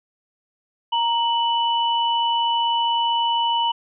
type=tone pair together; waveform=sine; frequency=932.3 / 2971 Hz; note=A#5 / F#7; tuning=0 / +6 cents; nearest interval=octave + minor sixth; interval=2006 cents; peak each=-19 / -23 dBFS; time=0.92-3.72 s; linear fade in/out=10 ms; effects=none